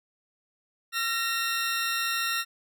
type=tone pair together; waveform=20% pulse; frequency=1361.1 / 1854 Hz; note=F6 / A#6; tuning=-45 / -10 cents; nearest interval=perfect fourth; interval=535 cents; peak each=-24 dBFS; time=0.92-2.45 s; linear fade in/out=50 ms; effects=none